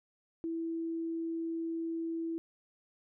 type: tone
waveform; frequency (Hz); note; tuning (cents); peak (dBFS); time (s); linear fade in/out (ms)
sine; 329.6; E4; 0; -33; 0.44-2.38; 0
effects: none